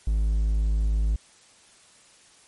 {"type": "tone", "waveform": "triangle", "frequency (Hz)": 53.1, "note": "G#1", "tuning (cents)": 39, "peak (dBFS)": -18, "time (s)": [0.07, 1.16], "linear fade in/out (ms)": 5, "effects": ["white hiss -55 dBFS RMS until 2.47 s", "MP3 48 kbps"]}